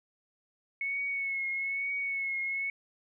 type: tone with vibrato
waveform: sine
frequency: 2200 Hz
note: C#7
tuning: 14 cents flat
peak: -30 dBFS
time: 0.81-2.7 s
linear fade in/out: 2 ms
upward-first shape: triangle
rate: 1.1 Hz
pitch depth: 40 cents each way
effects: none